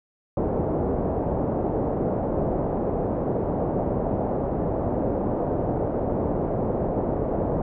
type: low-pass noise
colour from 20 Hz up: white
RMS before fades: -25 dBFS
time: 0.37-7.62 s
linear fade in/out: 2 ms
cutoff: 650 Hz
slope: 24 dB/octave
effects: none